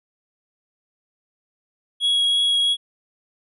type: tone with vibrato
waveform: triangle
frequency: 3322 Hz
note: G#7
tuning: in tune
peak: -15 dBFS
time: 2-2.77 s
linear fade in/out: 50 ms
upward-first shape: triangle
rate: 3 Hz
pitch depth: 9 cents each way
effects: resampled to 32000 Hz